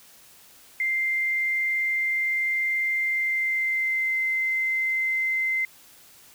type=tone with pitch glide; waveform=sine; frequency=2093 to 2073 Hz; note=C7 to C7; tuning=0 to -17 cents; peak=-22 dBFS; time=0.8-5.65 s; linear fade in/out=2 ms; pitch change=-17 cents; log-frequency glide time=3.07-4.18 s; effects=white hiss -52 dBFS RMS until 6.34 s